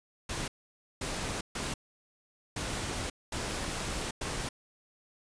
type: noise bursts at uneven times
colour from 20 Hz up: pink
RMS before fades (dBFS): -35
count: 6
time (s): 0.29-0.48 / 1.01-1.41 / 1.55-1.74 / 2.56-3.1 / 3.32-4.11 / 4.21-4.49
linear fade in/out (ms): 5
effects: resampled to 22050 Hz